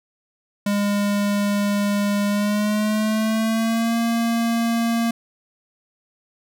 square tone with pitch glide, 203.6 to 231.2 Hz, G#3 to A#3, -34 to -14 cents, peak -19 dBFS, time 0.66-5.11 s, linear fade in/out 5 ms, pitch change +220 cents, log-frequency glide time 2.27-3.97 s, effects none

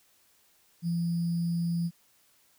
sine tone with sample-and-hold, 170 Hz, F3, 46 cents flat, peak -26 dBFS, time 0.82-1.91 s, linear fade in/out 50 ms, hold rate 4900 Hz, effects white hiss -65 dBFS RMS until 2.58 s

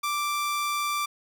sawtooth tone, 1174.7 Hz, D6, in tune, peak -22 dBFS, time 0.03-1.06 s, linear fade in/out 10 ms, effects none

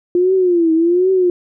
sine tone with vibrato, 349.2 Hz, F4, in tune, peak -10 dBFS, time 0.15-1.3 s, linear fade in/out 2 ms, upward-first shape triangle, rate 1.3 Hz, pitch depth 160 cents each way, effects none

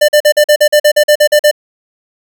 square tone bursts, 596 Hz, D5, 25 cents sharp, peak -5 dBFS, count 13, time 0.01-1.513 s, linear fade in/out 10 ms, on 75 ms, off 44 ms, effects none

